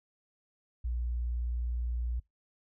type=tone; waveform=sine; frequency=59.7 Hz; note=A#1; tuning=42 cents sharp; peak=-30 dBFS; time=0.84-2.2 s; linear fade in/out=10 ms; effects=noise-tail reverb RT60 0.2 s tail -25 dB re dry